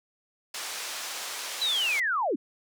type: band-pass noise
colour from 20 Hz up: white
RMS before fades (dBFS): -36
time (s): 0.54-2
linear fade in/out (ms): 5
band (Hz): 550 to 7100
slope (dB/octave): 12
type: linear sweep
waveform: sine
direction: down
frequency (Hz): 4038 to 220.7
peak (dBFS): -24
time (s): 1.61-2.36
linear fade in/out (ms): 10
effects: none